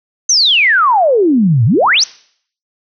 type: exponential two-way sweep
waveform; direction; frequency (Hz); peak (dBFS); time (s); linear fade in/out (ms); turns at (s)
sine; down then up; 6380 to 105.8 to 6380; -7; 0.29-2.04; 5; 1.65
effects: noise-tail reverb RT60 0.6 s tail -23 dB re dry